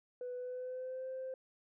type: tone with pitch glide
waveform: sine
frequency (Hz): 495.8 to 521.1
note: B4 to C5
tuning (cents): +7 to -7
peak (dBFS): -38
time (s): 0.21-1.34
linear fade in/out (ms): 2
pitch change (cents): +86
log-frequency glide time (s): 0.35-1.08
effects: tanh soft clip ceiling -36 dBFS